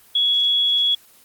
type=tone; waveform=sine; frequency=3358 Hz; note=G#7; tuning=18 cents sharp; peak=-15 dBFS; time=0.15-0.95 s; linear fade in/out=5 ms; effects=white hiss -51 dBFS RMS until 1.24 s + Opus 24 kbps